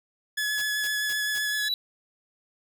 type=tone with vibrato; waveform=sawtooth; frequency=1703 Hz; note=G#6; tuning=43 cents sharp; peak=-22 dBFS; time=0.37-1.69 s; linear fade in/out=10 ms; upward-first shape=sine; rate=7.8 Hz; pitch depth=13 cents each way
type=noise bursts; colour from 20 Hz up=white; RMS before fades=-39 dBFS; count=4; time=0.58-1.384 s; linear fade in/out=0 ms; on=36 ms; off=220 ms
type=tone with exponential growth; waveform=triangle; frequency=3934 Hz; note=B7; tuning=7 cents flat; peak=-20 dBFS; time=1.43-1.74 s; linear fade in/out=1 ms; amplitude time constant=67 ms
effects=none